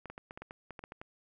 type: clicks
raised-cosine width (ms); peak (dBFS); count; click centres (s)
0.5; -29; 12; 0.057 / 0.1 / 0.179 / 0.309 / 0.375 / 0.42 / 0.509 / 0.707 / 0.792 / 0.839 / 0.921 / 1.015
effects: none